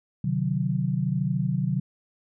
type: chord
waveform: sine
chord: C diminished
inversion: none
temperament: equal with one note detuned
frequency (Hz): 130.81 / 152.27 / 185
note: C3 / Eb3 / Gb3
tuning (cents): 0 / -37 / 0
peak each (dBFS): -27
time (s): 0.24-1.8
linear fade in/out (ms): 5
effects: none